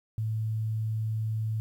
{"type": "tone", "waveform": "sine", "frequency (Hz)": 110, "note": "A2", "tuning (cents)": 0, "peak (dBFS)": -27, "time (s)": [0.18, 1.6], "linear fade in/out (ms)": 0, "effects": ["10-bit"]}